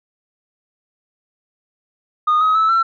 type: tone with pitch steps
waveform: sine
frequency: 1230 / 1267.5 / 1306.2 / 1346 Hz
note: D#6 / D#6 / E6 / E6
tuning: -20 / +32 / -16 / +36 cents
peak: -10 dBFS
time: 2.27-2.83 s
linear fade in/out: 10 ms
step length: 140 ms
effects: tanh soft clip ceiling -10 dBFS